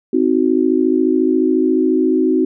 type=chord; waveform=sine; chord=C diminished; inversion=none; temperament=equal with one note detuned; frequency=261.6 / 315.7 / 370 Hz; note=C4 / Eb4 / Gb4; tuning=0 / +25 / 0 cents; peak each=-16 dBFS; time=0.13-2.45 s; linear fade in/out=5 ms; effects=none